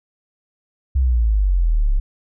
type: exponential sweep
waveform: sine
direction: down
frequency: 68.3 to 32.81 Hz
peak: -13 dBFS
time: 0.95-2 s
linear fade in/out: 10 ms
effects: none